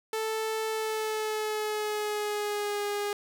sawtooth tone with pitch glide, 440 to 410.5 Hz, A4 to G#4, 0 to -20 cents, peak -25 dBFS, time 0.13-3.13 s, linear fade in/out 2 ms, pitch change -120 cents, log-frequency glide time 0.69-2.84 s, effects none

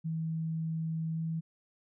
sine tone with pitch glide, 161.4 to 162.43 Hz, E3 to E3, -36 to -25 cents, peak -31 dBFS, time 0.04-1.41 s, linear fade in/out 20 ms, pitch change +11 cents, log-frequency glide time 1.14-1.19 s, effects none

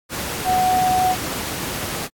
sine tone in noise, 740 Hz, F#5, in tune, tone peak -15 dBFS, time 0.44-1.16 s, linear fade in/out 50 ms, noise pink, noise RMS -26 dBFS, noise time 0.09-2.09 s, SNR +8 dB, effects high-pass 80 Hz 12 dB/octave + AAC 64 kbps

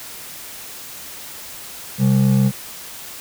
triangle ring-modulated tone, 164.81 Hz, E3, in tune, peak -7 dBFS, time 1.98-2.52 s, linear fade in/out 50 ms, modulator 33.7 Hz, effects white hiss -35 dBFS RMS until 3.2 s

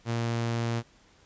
sawtooth tone, 116.54 Hz, A#2, in tune, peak -23 dBFS, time 0.05-0.83 s, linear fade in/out 50 ms, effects pink hiss -60 dBFS RMS until 1.25 s + resampled to 16000 Hz

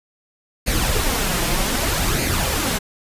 pink noise with flanger, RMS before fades -20 dBFS, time 0.66-2.79 s, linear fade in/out 20 ms, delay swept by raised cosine 0.44 to 5.84 ms, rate 0.64 Hz, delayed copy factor +0.55, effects resampled to 32000 Hz

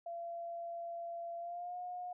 sine tone with pitch glide, 682 to 718.8 Hz, F5 to F5, -41 to +50 cents, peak -40 dBFS, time 0.06-2.13 s, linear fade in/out 5 ms, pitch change +91 cents, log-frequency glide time 1.38-1.77 s, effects none

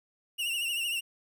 45% pulse tone with vibrato, 2794 Hz, F7, in tune, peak -29 dBFS, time 0.38-1.01 s, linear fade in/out 20 ms, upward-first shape triangle, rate 13 Hz, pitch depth 87 cents each way, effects none

